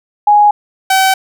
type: tone pair in turn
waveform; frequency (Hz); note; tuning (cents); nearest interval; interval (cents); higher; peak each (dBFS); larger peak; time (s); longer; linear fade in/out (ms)
sine / sawtooth; 830.6 / 765.1; G#5 / G5; 0 / -42; minor second; 142; first; -4; neither; 0.27-0.51 / 0.9-1.14; neither; 5
effects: none